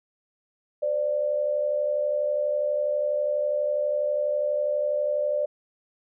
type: tone pair together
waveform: sine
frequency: 517.8 / 590 Hz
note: C5 / D5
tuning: -18 / +8 cents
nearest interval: major second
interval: 226 cents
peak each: -30 / -23 dBFS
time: 0.82-5.46 s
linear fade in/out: 10 ms
effects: none